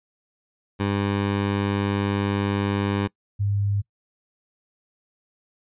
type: tone pair in turn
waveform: 15% pulse / sine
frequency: 100 / 101.05 Hz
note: G2 / G#2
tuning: +35 / -47 cents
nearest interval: unison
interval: 18 cents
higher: second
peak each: -15 / -20 dBFS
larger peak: first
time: 0.79-3.08 / 3.39-3.82 s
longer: first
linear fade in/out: 20 ms
effects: noise-tail reverb RT60 0.1 s tail -23 dB re dry + resampled to 8000 Hz